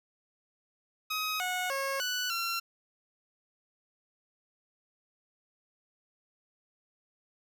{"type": "tone with pitch steps", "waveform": "15% pulse", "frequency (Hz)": [1263, 731, 545, 1485, 1364], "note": ["D#6", "F#5", "C#5", "F#6", "F6"], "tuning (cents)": [26, -21, -29, 6, -41], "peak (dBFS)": -24, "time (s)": [1.1, 2.6], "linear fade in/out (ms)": 10, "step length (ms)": 300, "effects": []}